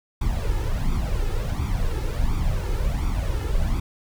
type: noise with flanger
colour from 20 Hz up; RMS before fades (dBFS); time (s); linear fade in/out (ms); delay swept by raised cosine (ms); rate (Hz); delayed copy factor
brown; -23; 0.21-3.8; 5; 0.85 to 2.35; 1.4; +0.7
effects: none